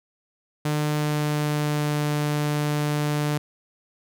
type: tone with pitch glide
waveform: sawtooth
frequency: 150 to 148.45 Hz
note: D3 to D3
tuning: +37 to +19 cents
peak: -18 dBFS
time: 0.65-3.38 s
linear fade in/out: 5 ms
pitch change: -18 cents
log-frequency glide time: 0.89-2.04 s
effects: none